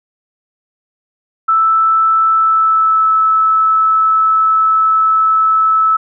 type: tone with pitch glide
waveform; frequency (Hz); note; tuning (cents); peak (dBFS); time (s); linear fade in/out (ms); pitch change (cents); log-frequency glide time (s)
sine; 1318.5 to 1305.6; E6 to E6; 0 to -17; -8; 1.48-5.97; 10; -17; 2.32-3.12
effects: none